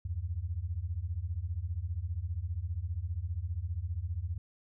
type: beating tone pair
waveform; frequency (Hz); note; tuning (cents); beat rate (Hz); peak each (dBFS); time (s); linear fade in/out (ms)
sine; 77.8 / 92.8; D#2 / F#2; 0 / +6; 15; -36 / -35; 0.05-4.38; 5
effects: none